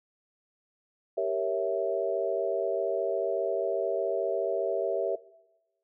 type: chord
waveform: sine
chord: G diminished seventh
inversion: none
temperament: equal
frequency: 392 / 466.2 / 554.4 / 659.3 Hz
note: G4 / Bb4 / Db5 / Fb5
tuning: 0 / 0 / 0 / 0 cents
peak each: -32 / -33 / -32 / -29 dBFS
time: 1.17-5.16 s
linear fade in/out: 10 ms
effects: noise-tail reverb RT60 1.0 s tail -20 dB re dry